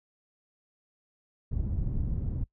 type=low-pass noise; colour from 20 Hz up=pink; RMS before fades=-30 dBFS; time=1.51-2.44 s; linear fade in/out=10 ms; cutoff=140 Hz; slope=12 dB/octave; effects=noise-tail reverb RT60 0.1 s tail -22 dB re dry